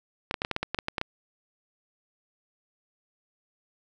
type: clicks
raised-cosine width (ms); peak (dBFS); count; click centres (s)
0.3; -12; 12; 0.311 / 0.342 / 0.419 / 0.449 / 0.513 / 0.564 / 0.63 / 0.746 / 0.788 / 0.884 / 0.982 / 1.014
effects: none